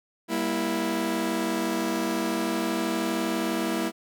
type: chord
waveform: sawtooth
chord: E diminished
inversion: first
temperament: just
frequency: 197.78 / 237.3 / 329.6 Hz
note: G3 / Bb3 / E4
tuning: +16 / +31 / 0 cents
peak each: -28 / -26 / -24 dBFS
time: 0.28-3.92 s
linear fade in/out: 50 ms
effects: none